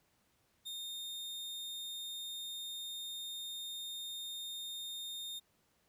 40% pulse tone, 3660 Hz, A#7, 32 cents flat, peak -40 dBFS, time 0.65-5.4 s, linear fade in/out 20 ms, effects pink hiss -74 dBFS RMS until 5.88 s + high-pass 60 Hz 12 dB/octave

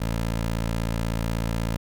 15% pulse tone, 56.3 Hz, A1, 40 cents sharp, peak -18 dBFS, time 0-1.77 s, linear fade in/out 10 ms, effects none

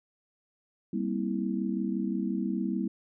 sine chord, C dominant seventh, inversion second, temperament just, 196.22 / 235.5 / 261.6 / 327 Hz, G3 / Bb3 / C4 / E4, +2 / +18 / 0 / -14 cents, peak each -31 / -33 / -36 / -34 dBFS, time 0.93-2.88 s, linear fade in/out 5 ms, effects none

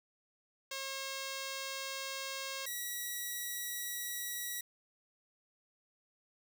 5% pulse tone pair in turn, 540 / 1929.7 Hz, C#5 / B6, -45 / -41 cents, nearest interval octave + minor seventh, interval 2204 cents, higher second, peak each -27 / -27 dBFS, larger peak neither, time 0.71-2.66 / 2.66-4.61 s, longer neither, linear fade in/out 5 ms, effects none

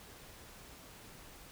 silence, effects pink hiss -54 dBFS RMS until 1.51 s

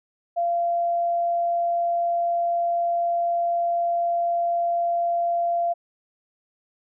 sine tone, 688 Hz, F5, 26 cents flat, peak -20 dBFS, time 0.36-5.74 s, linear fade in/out 20 ms, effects none

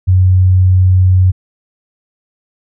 sine tone, 92.5 Hz, F#2, in tune, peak -5 dBFS, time 0.07-1.32 s, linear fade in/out 20 ms, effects none

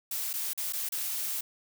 blue noise with dropouts, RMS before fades -33 dBFS, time 0.11-1.41 s, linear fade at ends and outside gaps 5 ms, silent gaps 0.331-0.337 / 0.534-0.576 / 0.725-0.733 / 0.89-0.921 s, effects none

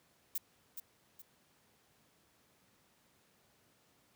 violet noise with echo, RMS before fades -36 dBFS, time 0.35-0.38 s, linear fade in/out 5 ms, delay 420 ms, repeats 2, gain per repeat -8 dB, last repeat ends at 1.22 s, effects pink hiss -70 dBFS RMS until 4.15 s + high-pass 100 Hz 12 dB/octave

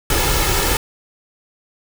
pink noise with comb filter, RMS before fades -17 dBFS, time 0.1-0.77 s, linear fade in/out 2 ms, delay 2.3 ms, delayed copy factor +0.6, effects none

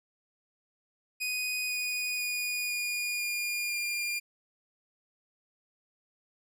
sawtooth tone with pitch steps, 2489 / 2472 / 2455 / 2438 / 2421 / 2404 Hz, D#7 / D#7 / D#7 / D#7 / D#7 / D7, 0 / -12 / -24 / -36 / -48 / +40 cents, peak -27 dBFS, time 1.2-4.2 s, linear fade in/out 20 ms, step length 500 ms, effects none

